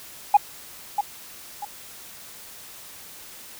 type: tone with echo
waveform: sine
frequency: 822 Hz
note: G#5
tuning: 18 cents flat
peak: -8 dBFS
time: 0.34-0.37 s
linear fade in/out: 5 ms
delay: 640 ms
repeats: 2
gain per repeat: -10 dB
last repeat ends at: 1.65 s
effects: tanh soft clip ceiling -7 dBFS + white hiss -43 dBFS RMS until 3.59 s